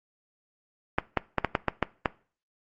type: clicks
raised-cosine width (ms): 0.5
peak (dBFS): -7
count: 8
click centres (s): 0.985 / 1.173 / 1.383 / 1.447 / 1.552 / 1.683 / 1.827 / 2.058
effects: noise-tail reverb RT60 0.4 s tail -20 dB re dry + Opus 32 kbps